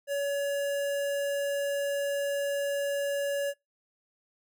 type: tone with notch filter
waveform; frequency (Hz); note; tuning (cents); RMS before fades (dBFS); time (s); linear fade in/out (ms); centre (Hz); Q
square; 565; C#5; +33; -30; 0.07-3.54; 50; 4200; 1.8
effects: noise-tail reverb RT60 0.2 s tail -25 dB re dry